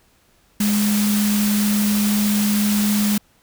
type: tone in noise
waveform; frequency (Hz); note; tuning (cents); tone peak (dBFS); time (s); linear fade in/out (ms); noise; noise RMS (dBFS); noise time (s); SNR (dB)
sine; 207.7; G#3; 0; -16; 0.6-3.18; 5; white; -25; 0.6-3.18; +6
effects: pink hiss -58 dBFS RMS until 3.42 s